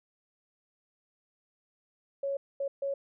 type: tone bursts at uneven times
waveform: sine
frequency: 554.4 Hz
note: C#5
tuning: in tune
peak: -29 dBFS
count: 3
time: 2.23-2.37 / 2.6-2.68 / 2.82-2.94 s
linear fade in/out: 5 ms
effects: none